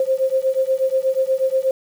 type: beating tone pair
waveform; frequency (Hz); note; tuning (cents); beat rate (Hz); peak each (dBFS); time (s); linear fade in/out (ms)
sine; 523.3 / 531.6; C5 / C5; 0 / +27; 8.3; -19; 0-1.71; 2
effects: 7-bit